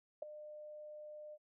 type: tone with ADSR envelope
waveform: sine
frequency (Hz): 603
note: D5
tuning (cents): +46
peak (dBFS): -34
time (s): 0.22-1.38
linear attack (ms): 6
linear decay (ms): 6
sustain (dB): -14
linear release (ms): 46
effects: none